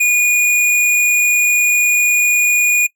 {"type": "tone with tanh clipping", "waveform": "sine", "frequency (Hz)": 2448, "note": "D#7", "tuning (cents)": -29, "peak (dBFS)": -11, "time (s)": [0, 2.87], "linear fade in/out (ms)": 10, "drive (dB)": 17, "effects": ["noise-tail reverb RT60 0.1 s tail -21 dB re dry"]}